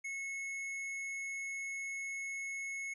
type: tone with hard clipping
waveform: sine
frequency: 2188 Hz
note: C#7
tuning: 23 cents flat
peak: -40 dBFS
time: 0.04-2.94 s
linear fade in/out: 10 ms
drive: 11 dB
effects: low-pass 10000 Hz 12 dB/octave